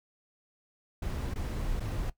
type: noise with dropouts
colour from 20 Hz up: brown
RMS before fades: -33 dBFS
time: 1.02-2.1 s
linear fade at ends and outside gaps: 5 ms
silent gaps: 1.339-1.357 / 1.798-1.803 s
effects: noise-tail reverb RT60 0.1 s tail -17 dB re dry